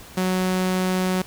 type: tone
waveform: sawtooth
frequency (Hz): 185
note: F#3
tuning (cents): 0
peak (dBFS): -16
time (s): 0.17-1.22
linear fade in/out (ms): 5
effects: pink hiss -43 dBFS RMS until 1.26 s